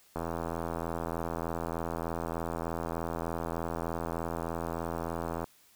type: click train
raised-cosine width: 1 ms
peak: -20 dBFS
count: 441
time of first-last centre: 0.16-5.442 s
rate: 83.3 Hz
effects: white hiss -62 dBFS RMS until 5.75 s